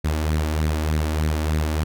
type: tone with flanger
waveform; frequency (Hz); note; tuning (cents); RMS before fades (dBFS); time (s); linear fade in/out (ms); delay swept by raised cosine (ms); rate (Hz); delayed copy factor
sawtooth; 77.3; D#2; -11; -22; 0.04-1.84; 10; 0.47 to 3.57; 3.3; +0.55
effects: none